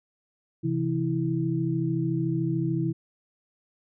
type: tone cluster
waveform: sine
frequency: 132.1 / 165.7 / 327.1 Hz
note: C3 / E3 / E4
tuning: +17 / +9 / -13 cents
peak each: -28 dBFS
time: 0.63-2.93 s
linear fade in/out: 20 ms
effects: none